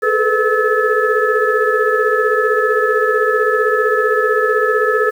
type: tone cluster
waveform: sine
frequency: 424.4 / 440 / 499.2 / 1296 / 1725 Hz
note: G#4 / A4 / B4 / E6 / A6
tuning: +38 / 0 / +19 / -30 / -35 cents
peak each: -18 dBFS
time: 0.02-5.11 s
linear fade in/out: 20 ms
effects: tanh soft clip ceiling 0 dBFS + 7-bit